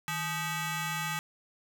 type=ring-modulated tone; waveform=15% pulse; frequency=698.5 Hz; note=F5; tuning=in tune; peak=-22 dBFS; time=0.08-1.19 s; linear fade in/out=0 ms; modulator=541 Hz; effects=none